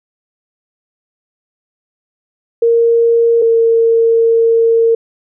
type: tone pair in turn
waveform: sine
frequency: 464.3 / 457.6 Hz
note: A#4 / A#4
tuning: -7 / -32 cents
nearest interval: unison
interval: 25 cents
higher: first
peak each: -7 dBFS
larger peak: neither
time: 2.62-3.42 / 3.42-4.95 s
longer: second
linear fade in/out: 5 ms
effects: none